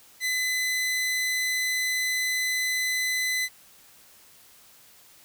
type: tone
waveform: sawtooth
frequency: 2015 Hz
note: B6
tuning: 34 cents sharp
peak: -21 dBFS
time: 0.2-3.49 s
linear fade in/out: 50 ms
effects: white hiss -54 dBFS RMS until 5.24 s